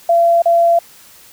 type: tone with dropouts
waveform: sine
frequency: 680 Hz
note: F5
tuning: 46 cents flat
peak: -8 dBFS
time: 0.09-0.79 s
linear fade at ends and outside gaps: 5 ms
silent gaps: 0.421-0.456 s
effects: white hiss -43 dBFS RMS until 1.32 s